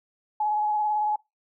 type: tone with vibrato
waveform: sine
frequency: 845 Hz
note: G#5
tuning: 30 cents sharp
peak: -22 dBFS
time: 0.4-1.16 s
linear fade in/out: 5 ms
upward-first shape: triangle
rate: 18 Hz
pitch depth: 26 cents each way
effects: noise-tail reverb RT60 0.2 s tail -23 dB re dry